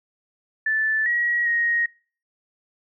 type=tone with pitch steps; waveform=sine; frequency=1755 / 1908 / 1876 Hz; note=A6 / A#6 / A#6; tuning=-5 / +40 / +11 cents; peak=-19 dBFS; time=0.66-1.86 s; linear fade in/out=5 ms; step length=400 ms; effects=noise-tail reverb RT60 0.4 s tail -24 dB re dry